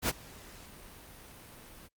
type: noise with ADSR envelope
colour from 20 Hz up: pink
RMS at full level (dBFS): -27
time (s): 0.02-1.89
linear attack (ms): 68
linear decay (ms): 29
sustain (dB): -24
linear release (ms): 36
effects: noise-tail reverb RT60 0.1 s tail -24 dB re dry + Opus 48 kbps